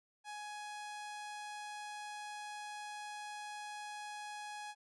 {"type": "tone", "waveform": "sawtooth", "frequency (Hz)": 836, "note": "G#5", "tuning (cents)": 11, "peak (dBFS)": -40, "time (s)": [0.24, 4.75], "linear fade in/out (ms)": 50, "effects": ["resampled to 24000 Hz"]}